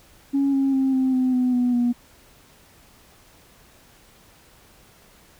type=tone with pitch steps; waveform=sine; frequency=277.2 / 271.8 / 266.5 / 261.3 / 256.3 / 251.3 / 246.4 / 241.6 Hz; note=C#4 / C#4 / C4 / C4 / C4 / B3 / B3 / B3; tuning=0 / -34 / +32 / -2 / -36 / +30 / -4 / -38 cents; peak=-16 dBFS; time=0.33-1.93 s; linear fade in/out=20 ms; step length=200 ms; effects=tanh soft clip ceiling -14 dBFS + pink hiss -53 dBFS RMS until 5.39 s